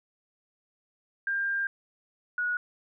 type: tone pair in turn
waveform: sine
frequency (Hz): 1597 / 1457.4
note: G6 / F#6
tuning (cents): +32 / -27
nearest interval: major second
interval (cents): 159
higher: first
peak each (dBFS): -26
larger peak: neither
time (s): 1.27-1.67 / 2.38-2.57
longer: first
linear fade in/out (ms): 2
effects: none